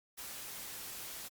white noise, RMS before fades -45 dBFS, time 0.17-1.29 s, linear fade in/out 20 ms, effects Opus 48 kbps

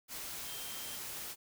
sine tone in noise, 3160 Hz, G7, 13 cents sharp, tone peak -50 dBFS, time 0.44-0.99 s, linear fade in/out 50 ms, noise white, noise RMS -43 dBFS, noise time 0.08-1.36 s, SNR -10 dB, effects none

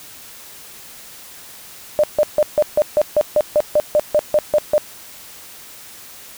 sine tone bursts, 601 Hz, D5, 40 cents sharp, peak -10 dBFS, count 15, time 1.99-4.78 s, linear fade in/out 0 ms, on 46 ms, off 150 ms, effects white hiss -39 dBFS RMS until 6.37 s

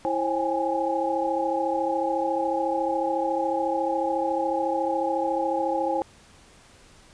sine tone cluster, 330.7 / 536 / 802 / 836 Hz, E4 / C5 / G5 / G#5, +6 / +42 / +39 / +11 cents, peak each -29 / -27 / -29 / -28 dBFS, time 0.05-6.02 s, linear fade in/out 0 ms, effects pink hiss -53 dBFS RMS until 7.13 s + resampled to 22050 Hz

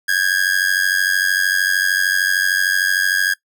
45% pulse tone with amplitude modulation, 1640 Hz, G#6, 22 cents flat, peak -11 dBFS, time 0.08-3.34 s, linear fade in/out 10 ms, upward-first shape sine, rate 93.2 Hz, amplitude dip 90%, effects noise-tail reverb RT60 0.1 s tail -19 dB re dry

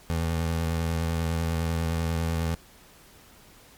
25% pulse tone with vibrato, 82.41 Hz, E2, in tune, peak -21 dBFS, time 0.1-2.55 s, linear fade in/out 0 ms, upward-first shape sine, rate 10 Hz, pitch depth 23 cents each way, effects pink hiss -53 dBFS RMS until 3.77 s + MP3 96 kbps

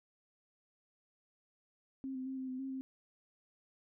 sine tone with pitch steps, 266.8 / 258.8 / 264.9 / 261.1 / 256.7 / 267.7 / 263.8 Hz, C4 / C4 / C4 / C4 / C4 / C4 / C4, +34 / -19 / +22 / -3 / -33 / +40 / +14 cents, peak -38 dBFS, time 2.04-2.81 s, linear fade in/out 0 ms, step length 110 ms, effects none

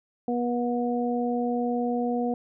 harmonic tone, 241.8 Hz, B3, 36 cents flat, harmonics 1 / 2 / 3, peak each -26 / -29 / -31 dBFS, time 0.28-2.34 s, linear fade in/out 2 ms, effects none

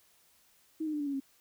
sine tone with pitch steps, 316.4 / 306.9 / 297.6 / 288.6 / 279.9 / 271.5 Hz, D#4 / D#4 / D4 / D4 / C#4 / C#4, +29 / -24 / +23 / -30 / +17 / -36 cents, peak -31 dBFS, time 0.8-1.202 s, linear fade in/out 10 ms, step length 67 ms, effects white hiss -66 dBFS RMS until 1.4 s

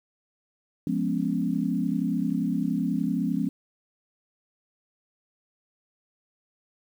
sine chord, C# dominant seventh, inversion first, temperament equal, 174.61 / 207.7 / 246.9 / 277.2 Hz, E#3 / G#3 / B3 / C#4, 0 / 0 / 0 / 0 cents, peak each -29 dBFS, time 0.87-3.49 s, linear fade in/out 2 ms, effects 9-bit

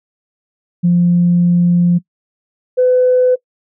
sine tone pair in turn, 174.61 / 504 Hz, F3 / B4, 0 / +35 cents, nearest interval octave + tritone, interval 1835 cents, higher second, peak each -7 dBFS, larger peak neither, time 0.83-1.99 / 2.77-3.36 s, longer first, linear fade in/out 20 ms, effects noise-tail reverb RT60 0.1 s tail -21 dB re dry + tanh soft clip ceiling -3 dBFS

